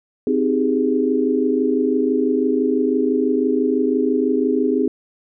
sine chord, Ab major seventh, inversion first, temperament just, 259.6 / 311.5 / 389.3 / 415.3 Hz, C4 / Eb4 / G4 / Ab4, -13 / +2 / -12 / 0 cents, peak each -19 / -22 / -24 / -20 dBFS, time 0.27-4.88 s, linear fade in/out 2 ms, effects none

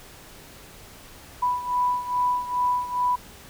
sine beating tone pair, 987.8 / 990.2 Hz, B5 / B5, 0 / +4 cents, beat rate 2.4 Hz, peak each -23 / -27 dBFS, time 1.42-3.16 s, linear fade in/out 10 ms, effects pink hiss -46 dBFS RMS until 3.49 s

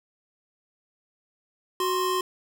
square tone pair together, 370 / 1049.8 Hz, F#4 / C6, 0 / +5 cents, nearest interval octave + tritone, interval 1805 cents, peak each -27 dBFS, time 1.8-2.21 s, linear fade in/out 2 ms, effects none

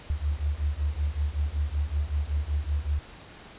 sine beating tone pair, 70.7 / 76 Hz, C#2 / D#2, +35 / -40 cents, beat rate 5.3 Hz, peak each -28 dBFS, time 0.1-2.99 s, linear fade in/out 0 ms, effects pink hiss -47 dBFS RMS until 3.58 s + resampled to 8000 Hz

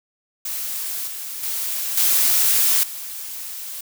blue noise with level steps, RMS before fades -27 / -31 / -25 / -17 / -32 dBFS, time 0.45-3.81 s, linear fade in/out 5 ms, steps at 1.07 / 1.43 / 1.97 / 2.83 s, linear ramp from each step 5 ms, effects none

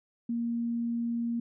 sine tone, 234.3 Hz, A#3, 9 cents sharp, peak -28 dBFS, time 0.29-1.4 s, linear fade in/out 5 ms, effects none

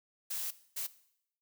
blue noise bursts at uneven times, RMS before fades -37 dBFS, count 2, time 0.3-0.51 / 0.76-0.87 s, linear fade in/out 10 ms, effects noise-tail reverb RT60 0.7 s tail -17 dB re dry

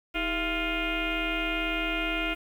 sine tone with frequency modulation, 1396.9 Hz, F6, in tune, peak -26 dBFS, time 0.14-2.35 s, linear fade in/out 20 ms, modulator 359 Hz, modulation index 4.1, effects 9-bit

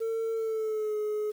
sine tone with pitch glide, 451.4 to 423.6 Hz, A4 to G#4, +44 to +34 cents, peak -25 dBFS, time 0-1.32 s, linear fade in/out 20 ms, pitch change -110 cents, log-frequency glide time 0.32-0.96 s, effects tanh soft clip ceiling -27 dBFS + 9-bit

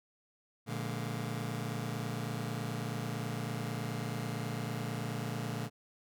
sawtooth chord, Bb dominant seventh, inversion none, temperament just, 116.54 / 145.68 / 174.81 / 209.8 Hz, Bb2 / D3 / F3 / Ab3, 0 / -14 / +2 / +18 cents, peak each -34 / -36 / -40 / -39 dBFS, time 0.66-5.7 s, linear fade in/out 50 ms, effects none

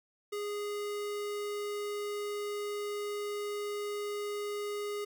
square tone, 412.6 Hz, G#4, 11 cents flat, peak -35 dBFS, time 0.32-5.05 s, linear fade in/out 10 ms, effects 12-bit

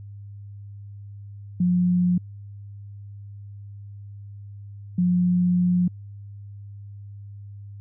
sine tone pair in turn, 178.5 / 178.5 Hz, F3 / F3, +38 / +38 cents, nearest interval unison, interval 0 cents, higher neither, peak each -17 dBFS, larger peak neither, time 1.6-2.18 / 4.98-5.88 s, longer second, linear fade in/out 5 ms, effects added 101 Hz sine -37 dBFS peak until 7.8 s

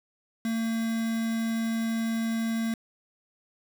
triangle tone with quantisation, 226.5 Hz, A#3, 50 cents flat, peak -24 dBFS, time 0.45-2.74 s, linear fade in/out 2 ms, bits 6, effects none

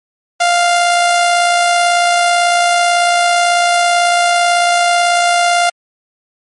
sawtooth tone with amplitude modulation, 698.5 Hz, F5, in tune, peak -4 dBFS, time 0.4-5.7 s, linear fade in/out 10 ms, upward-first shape sine, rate 58.1 Hz, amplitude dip 30%, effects MP3 48 kbps

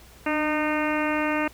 harmonic tone with a mistuned harmonic, 305.6 Hz, D#4, 31 cents flat, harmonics 1 / 2 / 3 / 4 / 5 / 6 / 7 / 8 / 9, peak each -26 / -29 / -31 / -32 / -33 / -34 / -34 / -35 / -36 dBFS, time 0.26-1.48 s, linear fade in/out 5 ms, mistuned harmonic 1, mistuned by -36 cents, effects added 60 Hz sine -51 dBFS peak until 1.53 s + pink hiss -51 dBFS RMS until 1.53 s

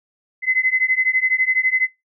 sine beating tone pair, 2035 / 2047 Hz, C7 / C7, -49 / -38 cents, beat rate 12 Hz, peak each -18 dBFS, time 0.42-1.89 s, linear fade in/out 50 ms, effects noise-tail reverb RT60 0.2 s tail -22 dB re dry

